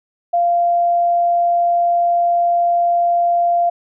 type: tone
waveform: sine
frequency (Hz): 693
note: F5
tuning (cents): -14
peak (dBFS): -12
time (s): 0.33-3.7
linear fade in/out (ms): 10
effects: none